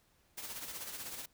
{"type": "noise with tremolo", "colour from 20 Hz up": "white", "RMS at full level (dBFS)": -42, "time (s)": [0.37, 1.26], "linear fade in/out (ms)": 10, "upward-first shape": "sine", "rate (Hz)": 16, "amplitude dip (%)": 50, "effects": ["pink hiss -71 dBFS RMS until 1.33 s"]}